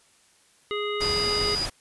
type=harmonic tone; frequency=415.3 Hz; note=G#4; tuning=in tune; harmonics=1 / 3 / 5 / 7 / 9; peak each=-28 / -33 / -35 / -36 / -38 dBFS; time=0.71-1.55 s; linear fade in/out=0 ms
type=noise; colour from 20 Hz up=pink; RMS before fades=-32 dBFS; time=1-1.7 s; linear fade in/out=10 ms
type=tone; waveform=sine; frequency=4908 Hz; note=D#8; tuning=25 cents flat; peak=-25 dBFS; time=1.01-1.66 s; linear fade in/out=10 ms
effects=white hiss -60 dBFS RMS until 1.8 s + resampled to 24000 Hz